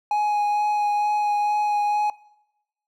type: tone with vibrato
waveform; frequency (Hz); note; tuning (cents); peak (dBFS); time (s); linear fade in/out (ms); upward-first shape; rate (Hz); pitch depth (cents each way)
triangle; 833; G#5; +5; -17; 0.11-2.1; 2; sine; 2.2; 11
effects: noise-tail reverb RT60 0.9 s tail -22 dB re dry